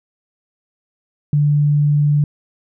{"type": "tone", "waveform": "sine", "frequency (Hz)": 146.83, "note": "D3", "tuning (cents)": 0, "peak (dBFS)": -11, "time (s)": [1.33, 2.24], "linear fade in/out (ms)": 2, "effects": []}